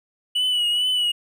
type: tone with vibrato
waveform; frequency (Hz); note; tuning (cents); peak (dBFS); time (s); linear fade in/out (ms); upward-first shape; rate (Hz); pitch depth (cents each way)
triangle; 2945; F#7; -9; -17; 0.35-1.12; 10; triangle; 2.3; 51
effects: none